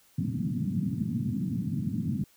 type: band-pass noise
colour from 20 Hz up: white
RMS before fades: -30 dBFS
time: 0.18-2.24 s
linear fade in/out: 5 ms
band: 100 to 250 Hz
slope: 48 dB/octave
effects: white hiss -62 dBFS RMS until 2.36 s